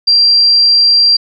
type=tone; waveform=sine; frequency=4733 Hz; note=D8; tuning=13 cents sharp; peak=-5 dBFS; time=0.07-1.17 s; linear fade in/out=10 ms; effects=none